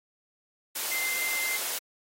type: tone in noise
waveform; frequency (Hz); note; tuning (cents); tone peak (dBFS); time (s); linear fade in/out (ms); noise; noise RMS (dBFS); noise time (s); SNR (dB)
sine; 2084; C7; -7; -29; 0.91-1.57; 10; white; -32; 0.75-1.79; 0
effects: high-pass 400 Hz 12 dB/octave + AAC 48 kbps